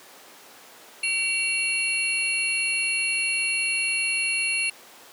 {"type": "tone cluster", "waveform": "sine", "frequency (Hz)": [2283, 2738, 4295, 10010], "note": ["D7", "F7", "C8", "D#9"], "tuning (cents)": [-50, -35, 44, 9], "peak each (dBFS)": [-30, -24, -32, -31], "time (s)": [1.03, 4.7], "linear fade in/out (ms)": 5, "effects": ["pink hiss -47 dBFS RMS until 5.12 s", "high-pass 400 Hz 12 dB/octave"]}